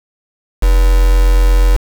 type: tone with quantisation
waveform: sine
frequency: 44.07 Hz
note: F1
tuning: 16 cents sharp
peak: -6 dBFS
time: 0.62-1.77 s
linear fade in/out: 10 ms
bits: 3
effects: none